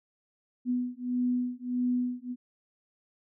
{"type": "beating tone pair", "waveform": "sine", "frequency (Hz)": [246.9, 248.5], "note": ["B3", "B3"], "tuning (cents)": [0, 11], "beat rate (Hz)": 1.6, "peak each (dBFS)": -30, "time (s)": [0.65, 2.36], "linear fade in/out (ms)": 50, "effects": []}